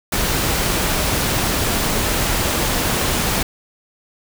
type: noise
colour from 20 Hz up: pink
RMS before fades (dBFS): -19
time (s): 0.12-3.43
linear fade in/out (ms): 5
effects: none